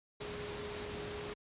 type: tone in noise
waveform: sine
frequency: 415.3 Hz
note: G#4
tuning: in tune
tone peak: -43 dBFS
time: 0.2-1.34 s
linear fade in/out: 10 ms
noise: pink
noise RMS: -43 dBFS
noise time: 0.2-1.34 s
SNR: -3 dB
effects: high-pass 60 Hz 12 dB/octave + resampled to 8000 Hz